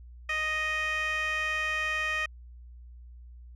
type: tone with band-pass filter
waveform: 15% pulse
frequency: 622.3 Hz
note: D#5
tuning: in tune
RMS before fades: -30 dBFS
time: 0.29-2.26 s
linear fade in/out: 5 ms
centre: 2200 Hz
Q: 2.1
effects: added 60 Hz sine -45 dBFS peak until 3.55 s